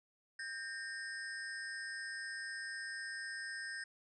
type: ring-modulated tone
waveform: square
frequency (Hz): 1710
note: A6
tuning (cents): -50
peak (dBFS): -39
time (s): 0.39-3.84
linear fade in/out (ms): 5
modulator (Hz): 122
effects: resampled to 24000 Hz